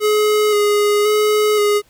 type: tone with vibrato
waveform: square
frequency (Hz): 418.9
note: G#4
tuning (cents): +15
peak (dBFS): -13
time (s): 0-1.82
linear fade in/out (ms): 50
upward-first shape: square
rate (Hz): 0.95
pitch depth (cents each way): 19
effects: pink hiss -55 dBFS RMS until 1.89 s